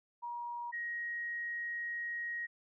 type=tone pair in turn; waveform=sine; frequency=953 / 1886.3 Hz; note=A#5 / A#6; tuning=+38 / +20 cents; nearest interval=octave; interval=1182 cents; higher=second; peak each=-38 / -36 dBFS; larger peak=second; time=0.22-0.72 / 0.72-2.47 s; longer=second; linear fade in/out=20 ms; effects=none